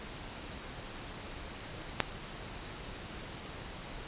click, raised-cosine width 0.3 ms, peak -9 dBFS, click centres 2.003 s, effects pink hiss -44 dBFS RMS until 4.07 s + resampled to 8000 Hz

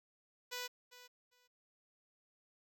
5% pulse tone with echo, 493.9 Hz, B4, in tune, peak -29 dBFS, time 0.51-0.68 s, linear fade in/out 20 ms, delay 400 ms, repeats 2, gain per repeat -15 dB, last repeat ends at 1.48 s, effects none

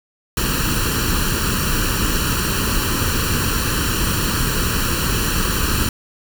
pink noise with comb filter, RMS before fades -19 dBFS, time 0.37-5.89 s, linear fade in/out 2 ms, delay 0.7 ms, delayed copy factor +0.8, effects none

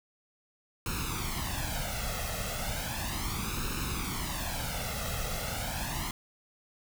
pink noise with flanger, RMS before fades -34 dBFS, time 0.86-6.11 s, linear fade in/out 2 ms, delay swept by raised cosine 0.75 to 1.54 ms, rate 0.35 Hz, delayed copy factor +0.75, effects none

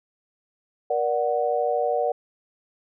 sine chord, Bb augmented, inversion none, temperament equal with one note detuned, 474.6 / 587.3 / 740 Hz, Bb4 / D5 / F#5, +31 / 0 / 0 cents, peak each -25 dBFS, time 0.9-2.12 s, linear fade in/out 5 ms, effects none

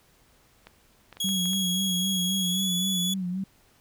clicks, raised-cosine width 0.3 ms, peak -28 dBFS, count 6, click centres 0.67 / 1.127 / 1.17 / 1.29 / 1.456 / 1.533 s
sawtooth tone with pitch glide, 3322 to 3409 Hz, G#7 to G#7, 0 to +45 cents, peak -23 dBFS, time 1.2-3.14 s, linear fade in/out 5 ms, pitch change +45 cents, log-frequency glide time 2.4-2.71 s
sine tone with vibrato, 185 Hz, F#3, in tune, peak -27 dBFS, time 1.24-3.44 s, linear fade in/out 5 ms, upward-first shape sine, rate 3.8 Hz, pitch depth 75 cents each way
effects pink hiss -61 dBFS RMS until 3.8 s

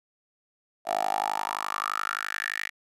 10% pulse tone with high-pass filter sweep, 51.6 Hz, G#1, 10 cents flat, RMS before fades -30 dBFS, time 0.85-2.71 s, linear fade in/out 50 ms, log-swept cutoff 660 to 2000 Hz, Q 6.3, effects resampled to 32000 Hz

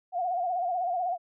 sine tone with vibrato, 716 Hz, F5, 43 cents sharp, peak -26 dBFS, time 0.12-1.18 s, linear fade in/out 50 ms, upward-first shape sine, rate 16 Hz, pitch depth 83 cents each way, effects none

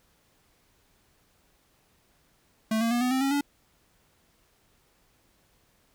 square tone with pitch steps, 220 / 229.7 / 239.9 / 250.5 / 261.6 / 273.2 / 285.3 Hz, A3 / A#3 / A#3 / B3 / C4 / C#4 / C#4, 0 / -25 / +50 / +25 / 0 / -25 / +50 cents, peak -24 dBFS, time 2.71-3.41 s, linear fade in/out 5 ms, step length 100 ms, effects pink hiss -66 dBFS RMS until 5.94 s

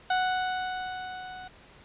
30% pulse tone with level ramp, 740 Hz, F#5, in tune, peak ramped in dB -20 to -38 dBFS, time 0.1-1.48 s, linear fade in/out 5 ms, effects pink hiss -53 dBFS RMS until 1.84 s + resampled to 8000 Hz

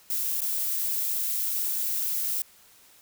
violet noise with dropouts, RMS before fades -28 dBFS, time 0.1-2.42 s, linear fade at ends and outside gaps 2 ms, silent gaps 0.407-0.417 s, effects white hiss -56 dBFS RMS until 3.01 s

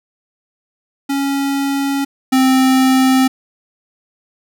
square tone pair in turn, 277.2 / 261.6 Hz, C#4 / C4, 0 / 0 cents, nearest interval minor second, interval 100 cents, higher first, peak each -16 / -10 dBFS, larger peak second, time 1.09-2.05 / 2.32-3.28 s, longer neither, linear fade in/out 10 ms, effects none

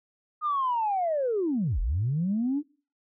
sine linear two-way sweep, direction down then up, 1244.5 to 36.78 to 302.6 Hz, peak -23 dBFS, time 0.41-2.63 s, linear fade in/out 50 ms, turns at 1.8 s, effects noise-tail reverb RT60 0.4 s tail -24 dB re dry + tanh soft clip ceiling -19 dBFS

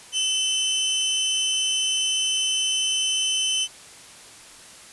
sawtooth tone pair together, 2670 / 3047 Hz, E7 / G7, +22 / -50 cents, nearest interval major second, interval 228 cents, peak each -29 / -18 dBFS, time 0.12-3.68 s, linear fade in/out 50 ms, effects white hiss -45 dBFS RMS until 4.92 s + resampled to 24000 Hz

